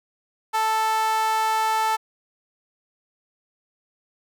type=tone with high-pass filter; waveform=sawtooth; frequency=440 Hz; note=A4; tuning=in tune; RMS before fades=-22 dBFS; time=0.53-1.97 s; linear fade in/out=20 ms; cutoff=990 Hz; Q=6.9; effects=none